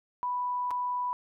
sine tone with dropouts, 987.8 Hz, B5, in tune, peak -28 dBFS, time 0.23-1.13 s, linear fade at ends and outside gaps 0 ms, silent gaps 0.707-0.712 s, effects none

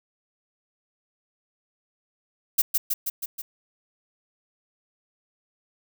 violet noise with echo, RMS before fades -18 dBFS, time 2.58-2.62 s, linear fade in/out 10 ms, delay 160 ms, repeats 5, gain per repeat -3 dB, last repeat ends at 3.42 s, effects none

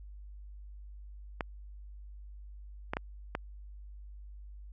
clicks, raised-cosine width 0.5 ms, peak -17 dBFS, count 4, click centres 1.408 / 2.935 / 2.969 / 3.351 s, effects added 50 Hz sine -45 dBFS peak until 4.72 s

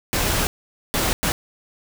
pink noise bursts at uneven times, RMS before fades -21 dBFS, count 3, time 0.13-0.47 / 0.94-1.13 / 1.23-1.32 s, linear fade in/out 0 ms, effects none

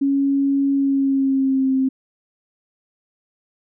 sine tone with pitch glide, 276.9 to 264.1 Hz, C#4 to C4, -2 to +16 cents, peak -15 dBFS, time 0.01-1.89 s, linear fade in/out 10 ms, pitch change -82 cents, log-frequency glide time 0.73-1.74 s, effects none

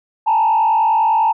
sine tone with frequency modulation, 885 Hz, A5, 10 cents sharp, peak -10 dBFS, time 0.26-1.33 s, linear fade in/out 20 ms, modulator 49.9 Hz, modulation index 0.93, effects tanh soft clip ceiling -8 dBFS

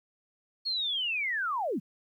sine linear sweep, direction down, 4368 to 146.83 Hz, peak -28 dBFS, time 0.65-1.8 s, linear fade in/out 20 ms, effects 11-bit

